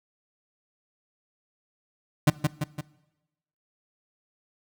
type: tone with echo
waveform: 35% pulse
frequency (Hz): 150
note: D3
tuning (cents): +37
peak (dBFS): -13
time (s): 2.27-2.3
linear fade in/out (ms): 5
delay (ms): 170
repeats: 3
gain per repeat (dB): -5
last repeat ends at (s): 2.81
effects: noise-tail reverb RT60 1.0 s tail -20 dB re dry